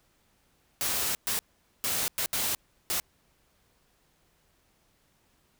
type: noise bursts at uneven times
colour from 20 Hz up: white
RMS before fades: -29 dBFS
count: 6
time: 0.81-1.15 / 1.27-1.39 / 1.84-2.08 / 2.18-2.26 / 2.33-2.55 / 2.9-3 s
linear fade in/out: 0 ms
effects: pink hiss -68 dBFS RMS until 5.59 s